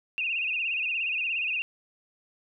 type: tone with vibrato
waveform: sine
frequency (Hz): 2622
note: E7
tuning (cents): -10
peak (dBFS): -26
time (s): 0.18-1.62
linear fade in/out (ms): 0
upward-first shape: sine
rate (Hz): 17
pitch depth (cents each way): 110
effects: none